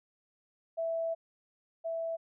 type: tone pair in turn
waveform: sine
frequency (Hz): 659.3 / 659.3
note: E5 / E5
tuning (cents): 0 / 0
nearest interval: unison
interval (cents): 0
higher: neither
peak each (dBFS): -30 / -32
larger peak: first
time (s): 0.77-1.15 / 1.84-2.17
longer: first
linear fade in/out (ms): 20
effects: none